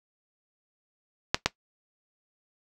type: clicks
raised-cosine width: 0.2 ms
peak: -3 dBFS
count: 2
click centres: 1.345 / 1.46 s
effects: noise-tail reverb RT60 0.1 s tail -17 dB re dry